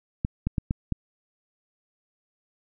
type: clicks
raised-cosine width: 5 ms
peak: -12 dBFS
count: 5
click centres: 0.249 / 0.47 / 0.582 / 0.709 / 0.923 s
effects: none